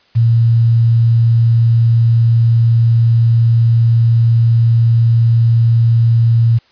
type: tone with quantisation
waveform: sine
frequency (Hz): 115.7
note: A#2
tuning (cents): -13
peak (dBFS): -7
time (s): 0.15-6.59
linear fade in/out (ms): 20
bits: 6
effects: white hiss -52 dBFS RMS until 6.71 s + resampled to 11025 Hz